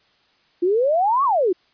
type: exponential two-way sweep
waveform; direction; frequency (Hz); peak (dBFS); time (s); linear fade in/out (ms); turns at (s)
sine; up then down; 337.6 to 1164 to 337.6; -15; 0.62-1.53; 10; 1.24
effects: white hiss -60 dBFS RMS until 1.73 s + resampled to 11025 Hz